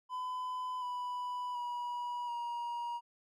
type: tone with pitch steps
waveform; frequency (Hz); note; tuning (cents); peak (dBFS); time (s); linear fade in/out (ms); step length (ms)
triangle; 1008 / 988.4 / 969.2 / 950.3; B5 / B5 / B5 / A#5; +35 / +1 / -33 / +33; -34; 0.09-3.01; 50; 730
effects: none